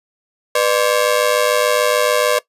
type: ring-modulated tone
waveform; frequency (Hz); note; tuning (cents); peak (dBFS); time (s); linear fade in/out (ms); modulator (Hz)
sawtooth; 548; C#5; -20; -6; 0.55-2.39; 5; 53.4
effects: noise-tail reverb RT60 0.1 s tail -19 dB re dry + resampled to 32000 Hz